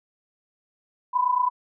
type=tone pair together; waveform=sine; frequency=987.8 / 1016.7 Hz; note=B5 / B5; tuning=0 / +50 cents; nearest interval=unison; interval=50 cents; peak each=-21 / -24 dBFS; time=1.13-1.5 s; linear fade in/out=20 ms; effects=none